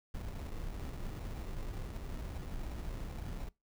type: noise with sample-and-hold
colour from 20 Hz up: brown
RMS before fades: -41 dBFS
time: 0.14-3.49 s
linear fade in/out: 5 ms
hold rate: 1575 Hz
effects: noise-tail reverb RT60 0.2 s tail -22 dB re dry